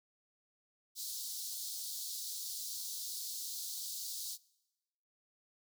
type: high-pass noise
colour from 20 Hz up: pink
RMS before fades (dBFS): -42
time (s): 0.95-4.38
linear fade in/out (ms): 50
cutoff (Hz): 3900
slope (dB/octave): 48
effects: noise-tail reverb RT60 1.0 s tail -23 dB re dry